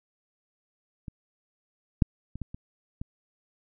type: clicks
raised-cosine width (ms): 5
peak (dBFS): -25 / -6 / -25 / -21 / -26 / -22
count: 6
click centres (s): 1.082 / 2.022 / 2.356 / 2.417 / 2.545 / 3.015
effects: none